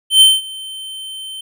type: tone with ADSR envelope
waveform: square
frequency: 3095 Hz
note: G7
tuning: 23 cents flat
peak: -4 dBFS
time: 0.1-1.41 s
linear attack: 110 ms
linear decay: 200 ms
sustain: -23 dB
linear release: 5 ms
effects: none